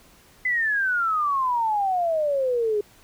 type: exponential sweep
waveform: sine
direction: down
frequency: 2039 to 407 Hz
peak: -20 dBFS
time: 0.45-2.81 s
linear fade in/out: 5 ms
effects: pink hiss -54 dBFS RMS until 3.03 s